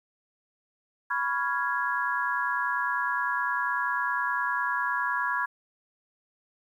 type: chord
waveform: sine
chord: C# dominant seventh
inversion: third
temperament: equal with one note detuned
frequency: 987.8 / 1117.7 / 1396.9 / 1661.2 Hz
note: B5 / C#6 / E#6 / G#6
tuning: 0 / +14 / 0 / 0 cents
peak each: -30 / -33 / -33 / -29 dBFS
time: 1.1-5.46 s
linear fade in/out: 10 ms
effects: 10-bit